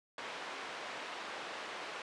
pink band-pass noise, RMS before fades -44 dBFS, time 0.18-2.02 s, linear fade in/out 2 ms, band 550 to 3300 Hz, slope 12 dB/octave, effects resampled to 22050 Hz

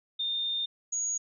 sine tone pair in turn, 3628 / 6692 Hz, A#7 / G#8, -48 / +12 cents, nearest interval major seventh, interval 1060 cents, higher second, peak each -28 dBFS, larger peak neither, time 0.19-0.66 / 0.92-1.18 s, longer first, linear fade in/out 10 ms, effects none

